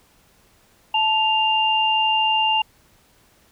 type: tone pair together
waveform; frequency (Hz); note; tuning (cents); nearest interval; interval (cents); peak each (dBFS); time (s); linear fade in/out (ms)
sine; 876.3 / 2794; A5 / F7; -7 / 0; octave + minor sixth; 2007; -19; 0.94-2.62; 5
effects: pink hiss -57 dBFS RMS until 3.51 s